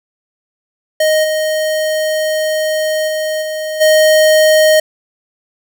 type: tone with level steps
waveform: square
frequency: 622.3 Hz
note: D#5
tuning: in tune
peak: -10 / -14 / -16 / -19 / -7 dBFS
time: 1-4.8 s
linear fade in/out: 5 ms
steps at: 1.23 / 3.07 / 3.41 / 3.8 s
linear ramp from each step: 20 ms
effects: none